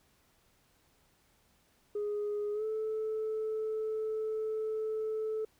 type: tone with pitch glide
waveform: sine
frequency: 415.3 to 436.2 Hz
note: G#4 to A4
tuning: 0 to -15 cents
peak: -30 dBFS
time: 1.95-5.45 s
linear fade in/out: 5 ms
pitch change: +85 cents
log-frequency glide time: 2.53-2.64 s
effects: tanh soft clip ceiling -29 dBFS + pink hiss -69 dBFS RMS until 5.59 s